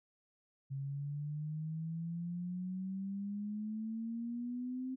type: exponential sweep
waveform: sine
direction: up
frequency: 135.5 to 261.6 Hz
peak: -37 dBFS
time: 0.7-4.96 s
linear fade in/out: 20 ms
effects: none